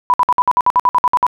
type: tone bursts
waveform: sine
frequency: 990 Hz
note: B5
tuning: 4 cents sharp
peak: -8 dBFS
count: 13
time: 0.1-1.266 s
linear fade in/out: 0 ms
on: 38 ms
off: 56 ms
effects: none